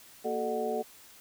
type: tone cluster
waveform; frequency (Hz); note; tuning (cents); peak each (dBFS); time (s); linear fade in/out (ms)
sine; 233.2 / 375.5 / 436.9 / 604 / 739; A#3 / F#4 / A4 / D5 / F#5; +1 / +26 / -12 / +48 / -2; -38 / -39 / -32 / -36 / -35; 0.24-0.83; 20
effects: white hiss -54 dBFS RMS until 1.2 s